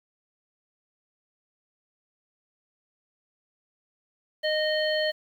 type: harmonic tone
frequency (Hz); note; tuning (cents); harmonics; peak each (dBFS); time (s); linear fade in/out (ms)
617; D#5; -15; 1 / 3 / 5 / 7; -25 / -30 / -32 / -33; 4.43-5.12; 20
effects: 9-bit